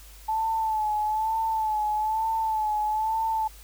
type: tone with vibrato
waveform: sine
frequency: 870 Hz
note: A5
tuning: 20 cents flat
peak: -23 dBFS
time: 0.28-3.48 s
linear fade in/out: 10 ms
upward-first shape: sine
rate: 1.1 Hz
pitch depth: 47 cents each way
effects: added 50 Hz sine -46 dBFS peak until 3.63 s + white hiss -51 dBFS RMS until 3.63 s